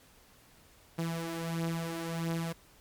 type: beating tone pair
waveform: sawtooth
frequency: 164.81 / 166.31 Hz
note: E3 / E3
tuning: 0 / +16 cents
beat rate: 1.5 Hz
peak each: -34 / -30 dBFS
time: 0.98-2.53 s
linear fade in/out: 10 ms
effects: pink hiss -60 dBFS RMS until 2.8 s + MP3 96 kbps